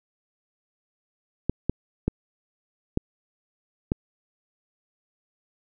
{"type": "clicks", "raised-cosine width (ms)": 3, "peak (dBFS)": -9, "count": 5, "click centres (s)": [1.496, 1.696, 2.08, 2.974, 3.919], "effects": []}